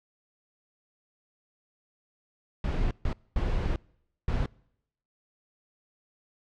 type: noise bursts at uneven times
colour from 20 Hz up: brown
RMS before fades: -27 dBFS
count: 4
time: 2.64-2.91 / 3.05-3.13 / 3.36-3.76 / 4.28-4.46 s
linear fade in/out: 2 ms
effects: noise-tail reverb RT60 0.8 s tail -26 dB re dry + low-pass 4000 Hz 12 dB/octave